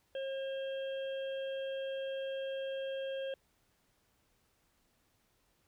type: harmonic tone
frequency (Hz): 538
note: C5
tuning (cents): +48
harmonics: 1 / 3 / 5 / 6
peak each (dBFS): -36 / -50 / -54 / -50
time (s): 0.15-3.34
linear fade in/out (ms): 2
effects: pink hiss -74 dBFS RMS until 5.67 s